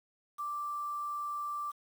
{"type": "tone with quantisation", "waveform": "sine", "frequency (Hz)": 1174.7, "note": "D6", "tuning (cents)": 0, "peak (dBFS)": -34, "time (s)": [0.38, 1.72], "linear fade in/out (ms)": 20, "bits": 9, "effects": []}